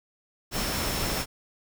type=tone in noise; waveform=sine; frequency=5380 Hz; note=E8; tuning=34 cents sharp; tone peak=-37 dBFS; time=0.51-1.26 s; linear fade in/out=50 ms; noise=pink; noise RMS=-29 dBFS; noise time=0.51-1.26 s; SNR=-11 dB; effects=none